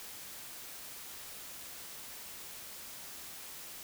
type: silence
effects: white hiss -47 dBFS RMS until 3.83 s